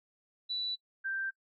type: tone pair in turn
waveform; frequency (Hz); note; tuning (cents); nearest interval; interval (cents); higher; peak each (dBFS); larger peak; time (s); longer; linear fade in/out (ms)
sine; 3957 / 1570.3; B7 / G6; +3 / +3; octave + major third; 1600; first; -32 / -32; neither; 0.49-0.76 / 1.04-1.31; neither; 20
effects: noise-tail reverb RT60 0.1 s tail -23 dB re dry